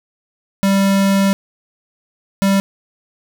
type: tone pair in turn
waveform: square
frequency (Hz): 196 / 196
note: G3 / G3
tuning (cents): 0 / 0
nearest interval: unison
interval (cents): 0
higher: neither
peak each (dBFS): -12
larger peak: neither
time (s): 0.63-1.33 / 2.42-2.6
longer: first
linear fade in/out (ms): 0
effects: none